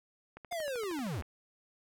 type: click train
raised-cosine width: 0.5 ms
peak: -32 dBFS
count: 12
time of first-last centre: 0.37-1.223 s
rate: 12.9 Hz
type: linear sweep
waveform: square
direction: down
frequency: 720 to 62 Hz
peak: -35 dBFS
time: 0.51-1.22 s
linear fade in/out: 10 ms
effects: none